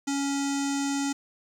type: tone with low-pass filter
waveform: square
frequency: 279 Hz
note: C#4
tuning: 11 cents sharp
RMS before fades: -28 dBFS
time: 0.07-1.13 s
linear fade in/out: 10 ms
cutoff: 7100 Hz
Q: 4.6
effects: 9-bit